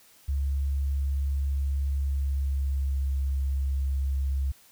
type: tone with pitch glide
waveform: sine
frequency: 69.3 to 68.03 Hz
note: C#2 to C#2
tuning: 0 to -32 cents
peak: -24 dBFS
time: 0.28-4.52 s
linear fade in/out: 10 ms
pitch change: -32 cents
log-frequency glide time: 1.91-3.08 s
effects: white hiss -57 dBFS RMS until 4.71 s